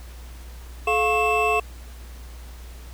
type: tone cluster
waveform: triangle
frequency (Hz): 430.7 / 703 / 1089 / 2648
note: A4 / F5 / C#6 / E7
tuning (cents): -37 / +11 / -31 / +7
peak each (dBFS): -22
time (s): 0.87-1.6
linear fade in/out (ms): 5
effects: added 60 Hz sine -37 dBFS peak until 2.93 s + pink hiss -48 dBFS RMS until 2.93 s